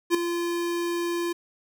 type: tone with ADSR envelope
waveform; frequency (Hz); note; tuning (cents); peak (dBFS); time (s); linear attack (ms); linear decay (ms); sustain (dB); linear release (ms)
square; 344.2; F4; -25; -16; 0.1-1.33; 46; 4; -10; 10
effects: none